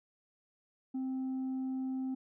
sine tone with tanh clipping, 261.6 Hz, C4, in tune, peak -34 dBFS, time 0.94-2.15 s, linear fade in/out 10 ms, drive 2 dB, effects none

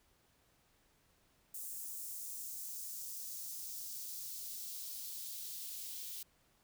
blue noise with high-pass filter sweep, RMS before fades -45 dBFS, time 1.54-6.23 s, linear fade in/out 5 ms, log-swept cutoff 7900 to 3300 Hz, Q 1.4, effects pink hiss -72 dBFS RMS until 6.63 s

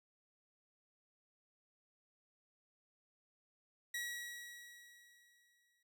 sawtooth tone with exponential decay, 1919 Hz, A#6, 50 cents sharp, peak -35 dBFS, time 3.94-5.83 s, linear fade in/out 5 ms, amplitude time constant 410 ms, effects none

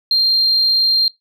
sine tone, 4186 Hz, C8, in tune, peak -10 dBFS, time 0.11-1.08 s, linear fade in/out 2 ms, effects noise-tail reverb RT60 0.2 s tail -22 dB re dry + tanh soft clip ceiling -7 dBFS

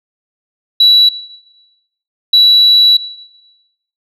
sine tone pair in turn, 3929 / 3929 Hz, B7 / B7, -10 / -10 cents, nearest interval unison, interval 0 cents, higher neither, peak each -3 dBFS, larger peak neither, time 0.8-1.09 / 2.33-2.97 s, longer second, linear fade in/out 5 ms, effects noise-tail reverb RT60 1.0 s tail -18 dB re dry + tanh soft clip ceiling 0 dBFS

